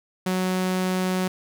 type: tone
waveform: sawtooth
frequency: 185 Hz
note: F#3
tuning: in tune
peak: -18 dBFS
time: 0.26-1.28 s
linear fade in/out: 5 ms
effects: none